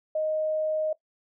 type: tone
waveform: sine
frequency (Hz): 622.3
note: D#5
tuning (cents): 0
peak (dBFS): -24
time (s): 0.15-0.93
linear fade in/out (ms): 5
effects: noise-tail reverb RT60 0.1 s tail -18 dB re dry